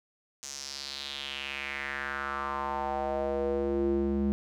square tone with band-pass filter sweep, 69.3 Hz, C#2, in tune, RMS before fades -32 dBFS, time 0.43-4.32 s, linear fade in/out 0 ms, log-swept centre 6500 to 240 Hz, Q 3.8, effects none

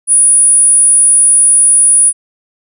sine tone, 9750 Hz, D#9, 36 cents flat, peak -4 dBFS, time 0.07-2.13 s, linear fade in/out 50 ms, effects none

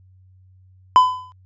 triangle tone with exponential decay, 1009 Hz, B5, 37 cents sharp, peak -3 dBFS, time 0.96-1.32 s, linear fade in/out 0 ms, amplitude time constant 77 ms, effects added 93 Hz sine -48 dBFS peak until 1.45 s + resampled to 16000 Hz

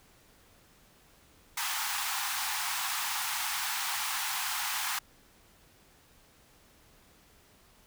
pink high-pass noise, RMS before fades -33 dBFS, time 1.57-4.99 s, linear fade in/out 5 ms, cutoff 770 Hz, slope 96 dB/octave, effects pink hiss -61 dBFS RMS until 7.86 s

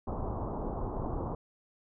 pink low-pass noise, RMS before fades -35 dBFS, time 0.07-1.35 s, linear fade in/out 5 ms, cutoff 1100 Hz, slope 48 dB/octave, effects none

